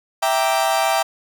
40% pulse chord, E half-diminished seventh, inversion none, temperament equal, 659.3 / 784 / 932.3 / 1174.7 Hz, E5 / G5 / Bb5 / D6, 0 / 0 / 0 / 0 cents, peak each -20 / -19 / -24 / -25 dBFS, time 0.22-1.03 s, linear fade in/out 10 ms, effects none

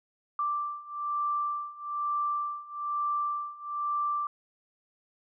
sine beating tone pair, 1174.7 / 1175.8 Hz, D6 / D6, 0 / +2 cents, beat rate 1.1 Hz, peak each -33 / -31 dBFS, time 0.39-4.27 s, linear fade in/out 2 ms, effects none

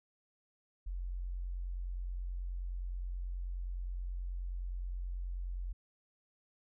sine tone, 44.73 Hz, F1, 42 cents sharp, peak -36 dBFS, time 0.86-5.73 s, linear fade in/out 10 ms, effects none

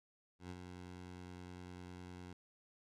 15% pulse tone with ADSR envelope, 89.9 Hz, F#2, 49 cents flat, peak -38 dBFS, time 0.39-2.33 s, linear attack 110 ms, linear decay 46 ms, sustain -5 dB, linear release 4 ms, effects low-pass 8000 Hz 12 dB/octave

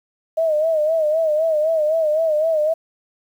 sine tone with vibrato, 628 Hz, D#5, 16 cents sharp, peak -15 dBFS, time 0.37-2.74 s, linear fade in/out 10 ms, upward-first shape sine, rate 3.9 Hz, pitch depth 81 cents each way, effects 8-bit

